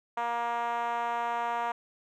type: tone with band-pass filter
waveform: 5% pulse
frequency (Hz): 235.9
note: A#3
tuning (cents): +21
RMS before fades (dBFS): -31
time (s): 0.17-1.72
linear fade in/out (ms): 5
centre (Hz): 850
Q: 3.5
effects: none